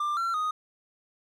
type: tone with pitch steps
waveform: triangle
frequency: 1189 / 1359 / 1244 Hz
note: D6 / F6 / D#6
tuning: +21 / -48 / -1 cents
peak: -24 dBFS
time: 0-0.51 s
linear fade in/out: 5 ms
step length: 170 ms
effects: none